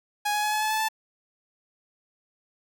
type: tone with pitch steps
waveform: sawtooth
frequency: 830.6 / 838.3 / 846.1 / 854 / 861.9 / 869.9 / 878 Hz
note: G#5 / G#5 / G#5 / G#5 / A5 / A5 / A5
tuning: 0 / +16 / +32 / +48 / -36 / -20 / -4 cents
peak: -20 dBFS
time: 0.25-0.887 s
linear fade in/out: 10 ms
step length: 91 ms
effects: none